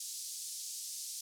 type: band-pass noise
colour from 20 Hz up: pink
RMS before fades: -43 dBFS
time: 0-1.21 s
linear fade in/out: 5 ms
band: 4900 to 11000 Hz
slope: 24 dB/octave
effects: none